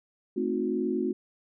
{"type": "chord", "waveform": "sine", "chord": "A diminished seventh", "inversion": "none", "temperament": "equal with one note detuned", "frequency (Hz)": [220, 261.6, 311.1, 361.8], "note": ["A3", "C4", "Eb4", "Gb4"], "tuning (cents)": [0, 0, 0, -39], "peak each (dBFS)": [-32, -31, -34, -29], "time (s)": [0.36, 1.13], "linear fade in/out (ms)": 10, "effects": []}